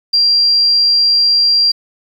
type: tone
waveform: sine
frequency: 4749 Hz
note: D8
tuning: 18 cents sharp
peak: -8 dBFS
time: 0.13-1.72 s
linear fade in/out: 10 ms
effects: 7-bit